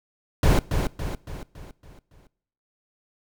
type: noise with echo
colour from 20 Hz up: brown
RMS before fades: -17 dBFS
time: 0.43-0.59 s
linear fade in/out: 2 ms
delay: 280 ms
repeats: 6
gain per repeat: -6 dB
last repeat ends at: 2.27 s
effects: noise-tail reverb RT60 0.7 s tail -22 dB re dry